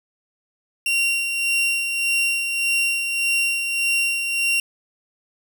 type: tone with tremolo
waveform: 40% pulse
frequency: 2755 Hz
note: F7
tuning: 24 cents flat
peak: -16 dBFS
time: 0.86-4.6 s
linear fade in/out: 2 ms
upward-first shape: sine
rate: 1.7 Hz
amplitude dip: 45%
effects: 9-bit